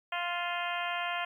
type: harmonic tone with a mistuned harmonic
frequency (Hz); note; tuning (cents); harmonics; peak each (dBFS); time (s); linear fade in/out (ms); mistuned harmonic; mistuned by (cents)
349.2; F4; 0; 2 / 3 / 4 / 5 / 6 / 7 / 8 / 9; -36 / -38 / -39 / -40 / -41 / -41 / -42 / -43; 0.12-1.25; 5; 7; +40
effects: 11-bit